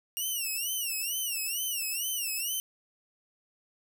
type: tone with vibrato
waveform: 5% pulse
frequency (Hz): 2806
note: F7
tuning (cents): +8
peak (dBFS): -22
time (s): 0.17-2.6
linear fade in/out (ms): 0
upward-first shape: sine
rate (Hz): 2.2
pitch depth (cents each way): 160
effects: none